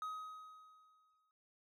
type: tone with exponential decay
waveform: triangle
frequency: 1262 Hz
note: D#6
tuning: 24 cents sharp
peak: -37 dBFS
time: 0.02-1.31 s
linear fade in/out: 1 ms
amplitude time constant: 280 ms
effects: none